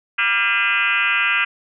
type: tone with frequency modulation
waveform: sine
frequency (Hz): 2031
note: B6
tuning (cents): +48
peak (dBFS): -15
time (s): 0.18-1.45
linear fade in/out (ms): 10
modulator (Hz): 213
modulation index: 3.6
effects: none